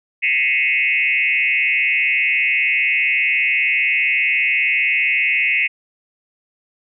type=tone with frequency modulation; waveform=sine; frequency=2349 Hz; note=D7; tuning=in tune; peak=-14 dBFS; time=0.22-5.68 s; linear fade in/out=20 ms; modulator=135 Hz; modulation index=2.5; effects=none